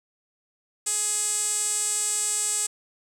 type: tone with band-pass filter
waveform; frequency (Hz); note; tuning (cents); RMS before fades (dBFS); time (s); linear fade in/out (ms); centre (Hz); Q
sawtooth; 419.3; G#4; +17; -26; 0.86-2.67; 10; 8100; 7.6
effects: none